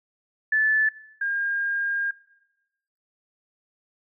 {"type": "tone pair in turn", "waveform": "sine", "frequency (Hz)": [1742, 1613.3], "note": ["A6", "G6"], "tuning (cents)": [-18, 49], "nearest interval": "minor second", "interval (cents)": 133, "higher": "first", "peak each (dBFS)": [-18, -23], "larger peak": "first", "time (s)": [[0.52, 0.89], [1.21, 2.11]], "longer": "second", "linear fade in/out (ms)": 5, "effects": ["noise-tail reverb RT60 1.0 s tail -20 dB re dry"]}